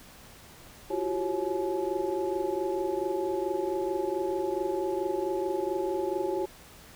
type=tone cluster; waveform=sine; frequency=338.9 / 361.5 / 386 / 547 / 852 Hz; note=E4 / F#4 / G4 / C#5 / G#5; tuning=+48 / -40 / -27 / -23 / +44 cents; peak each=-35 / -32 / -32 / -35 / -36 dBFS; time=0.9-6.46 s; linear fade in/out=10 ms; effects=pink hiss -51 dBFS RMS until 6.95 s